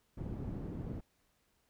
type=low-pass noise; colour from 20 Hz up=white; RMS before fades=-41 dBFS; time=0.17-1.01 s; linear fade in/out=10 ms; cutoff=200 Hz; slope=12 dB/octave; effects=pink hiss -75 dBFS RMS until 1.69 s